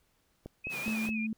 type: click train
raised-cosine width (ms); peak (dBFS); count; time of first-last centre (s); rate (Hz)
2; -28; 4; 0.46-1.09; 4.76
type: tone with vibrato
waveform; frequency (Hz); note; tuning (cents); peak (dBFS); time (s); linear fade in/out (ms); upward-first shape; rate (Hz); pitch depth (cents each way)
sine; 2489; D#7; 0; -35; 0.64-1.27; 10; sine; 4.8; 72
type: high-pass noise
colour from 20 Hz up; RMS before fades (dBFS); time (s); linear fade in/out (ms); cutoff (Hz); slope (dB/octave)
pink; -43; 0.69-1.11; 50; 130; 96
type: tone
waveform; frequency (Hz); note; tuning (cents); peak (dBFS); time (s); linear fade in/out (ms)
sine; 220; A3; 0; -31; 0.86-1.33; 2
effects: pink hiss -72 dBFS RMS until 1.37 s